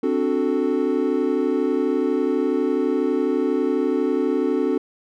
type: chord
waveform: triangle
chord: D dominant seventh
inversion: third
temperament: equal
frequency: 261.6 / 293.7 / 370 / 440 Hz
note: C4 / D4 / F#4 / A4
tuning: 0 / 0 / 0 / 0 cents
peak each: -22 dBFS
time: 0.03-4.78 s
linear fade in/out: 5 ms
effects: none